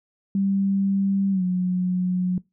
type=tone with pitch glide; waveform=sine; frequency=196 to 181.82 Hz; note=G3 to F#3; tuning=0 to -30 cents; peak=-19 dBFS; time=0.35-2.38 s; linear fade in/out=2 ms; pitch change=-130 cents; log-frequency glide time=1.31-1.43 s; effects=noise-tail reverb RT60 0.2 s tail -22 dB re dry